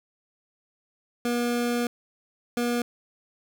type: tone pair in turn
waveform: 25% pulse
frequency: 240 / 240 Hz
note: B3 / B3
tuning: -49 / -49 cents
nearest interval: unison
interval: 0 cents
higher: neither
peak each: -20 dBFS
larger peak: neither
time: 1.25-1.87 / 2.57-2.82 s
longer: first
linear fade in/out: 2 ms
effects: none